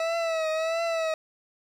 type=tone with vibrato; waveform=40% pulse; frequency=650 Hz; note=E5; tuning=24 cents flat; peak=-24 dBFS; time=0-1.14 s; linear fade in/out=2 ms; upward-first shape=triangle; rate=1.5 Hz; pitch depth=66 cents each way; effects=low-pass 5000 Hz 12 dB/octave + 9-bit